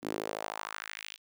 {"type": "tone with high-pass filter sweep", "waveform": "sawtooth", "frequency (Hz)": 53.1, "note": "G#1", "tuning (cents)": 39, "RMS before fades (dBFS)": -39, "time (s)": [0.02, 1.18], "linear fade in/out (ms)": 50, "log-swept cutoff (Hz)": [270, 3300], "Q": 2.2, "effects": []}